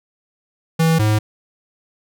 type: tone pair in turn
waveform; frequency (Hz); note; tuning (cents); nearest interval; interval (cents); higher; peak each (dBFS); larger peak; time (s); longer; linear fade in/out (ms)
square; 162.7 / 107.21; E3 / A2; -22 / -44; perfect fifth; 722; first; -13 / -14; first; 0.79-0.99 / 0.99-1.19; neither; 10
effects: none